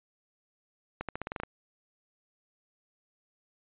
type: accelerating click train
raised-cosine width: 0.5 ms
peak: -19 dBFS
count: 9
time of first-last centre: 1.01-1.434 s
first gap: 77 ms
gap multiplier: 0.89
effects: resampled to 8000 Hz